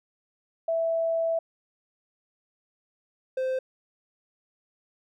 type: tone pair in turn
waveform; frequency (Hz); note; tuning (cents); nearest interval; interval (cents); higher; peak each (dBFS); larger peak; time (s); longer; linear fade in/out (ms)
sine / triangle; 659 / 519.6; E5 / C5; -1 / -12; major third; 411; first; -23; neither; 0.68-1.39 / 3.37-3.59; first; 5
effects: none

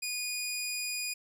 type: tone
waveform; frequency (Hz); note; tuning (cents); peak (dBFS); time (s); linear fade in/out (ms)
15% pulse; 2460; D#7; -20; -26; 0.02-1.14; 10
effects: none

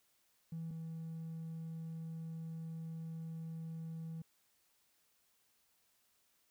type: tone pair in turn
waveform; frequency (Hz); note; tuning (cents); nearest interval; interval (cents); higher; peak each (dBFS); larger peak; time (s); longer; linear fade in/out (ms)
triangle; 163.7 / 162.57; E3 / E3; -12 / -24; unison; 12; first; -37 / -39; first; 0.52-0.71 / 0.71-4.22; second; 5
effects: tanh soft clip ceiling -37 dBFS + white hiss -75 dBFS RMS until 6.5 s

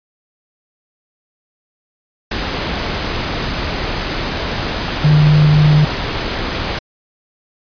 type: tone in noise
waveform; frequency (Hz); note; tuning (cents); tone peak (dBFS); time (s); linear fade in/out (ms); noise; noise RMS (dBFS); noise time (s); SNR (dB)
sine; 150.7; D3; +45; -7; 5.04-5.85; 5; pink; -20; 2.31-6.79; +10
effects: resampled to 11025 Hz

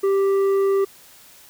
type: tone with tanh clipping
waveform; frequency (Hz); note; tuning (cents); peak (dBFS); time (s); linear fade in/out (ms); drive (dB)
sine; 392; G4; 0; -17; 0.03-0.85; 10; 7
effects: white hiss -48 dBFS RMS until 1.49 s

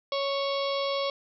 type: harmonic tone with a mistuned harmonic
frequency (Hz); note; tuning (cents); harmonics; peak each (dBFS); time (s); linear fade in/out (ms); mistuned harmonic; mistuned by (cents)
554.4; C#5; 0; 1 / 2 / 4 / 5 / 6 / 7 / 8 / 9 / 10; -28 / -33 / -39 / -44 / -37 / -40 / -40 / -48 / -44; 0.12-1.1; 2; 10; -44
effects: none

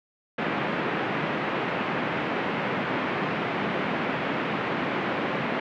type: band-pass noise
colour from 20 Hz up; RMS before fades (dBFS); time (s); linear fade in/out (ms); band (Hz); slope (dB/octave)
pink; -28; 0.38-5.6; 5; 160 to 2600; 24
effects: none

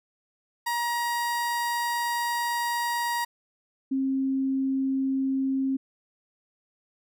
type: tone pair in turn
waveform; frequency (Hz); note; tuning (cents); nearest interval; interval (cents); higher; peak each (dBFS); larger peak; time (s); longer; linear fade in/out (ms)
30% pulse / sine; 949 / 267.5; A#5 / C4; +31 / +38; octave + minor seventh; 2193; first; -23; neither; 0.66-3.25 / 3.91-5.77; first; 10
effects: none

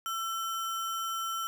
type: tone with sample-and-hold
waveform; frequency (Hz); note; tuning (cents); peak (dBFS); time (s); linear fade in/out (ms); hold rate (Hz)
sine; 1341; E6; +29; -31; 0.06-1.47; 0; 4410
effects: none

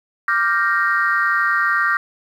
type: chord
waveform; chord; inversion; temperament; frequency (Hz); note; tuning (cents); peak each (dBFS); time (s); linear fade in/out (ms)
sine; G minor seventh; second; equal; 1174.7 / 1396.9 / 1568 / 1864.7; D6 / F6 / G6 / Bb6; 0 / 0 / 0 / 0; -20; 0.28-1.97; 2
effects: tanh soft clip ceiling -6 dBFS + 8-bit

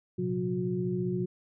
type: tone cluster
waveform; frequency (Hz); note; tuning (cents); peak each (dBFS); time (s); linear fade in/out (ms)
sine; 115.7 / 130.2 / 180.9 / 362.1; A#2 / C3 / F#3 / F#4; -13 / -8 / -39 / -37; -39 / -35 / -31 / -32; 0.18-1.26; 10
effects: none

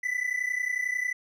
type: tone pair together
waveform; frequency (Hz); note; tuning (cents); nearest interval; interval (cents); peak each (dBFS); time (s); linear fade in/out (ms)
triangle; 1976.9 / 2008; B6 / B6; +1 / +28; unison; 27; -28; 0.03-1.13; 10
effects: none

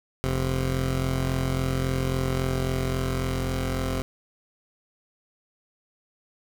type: tone pair together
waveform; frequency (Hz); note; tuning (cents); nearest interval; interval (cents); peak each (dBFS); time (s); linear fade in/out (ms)
15% pulse; 43.65 / 130.81; F1 / C3; 0 / 0; octave + perfect fifth; 1900; -21; 0.24-4.02; 0
effects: none

